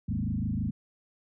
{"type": "tone with frequency modulation", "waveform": "sine", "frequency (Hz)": 154.9, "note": "D#3", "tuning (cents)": -7, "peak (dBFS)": -27, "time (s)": [0.08, 0.71], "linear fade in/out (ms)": 10, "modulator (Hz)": 26.1, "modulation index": 3.3, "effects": []}